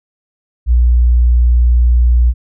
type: tone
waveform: sine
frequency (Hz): 60.1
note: B1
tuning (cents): -46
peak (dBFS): -6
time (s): 0.66-2.34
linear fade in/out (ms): 50
effects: none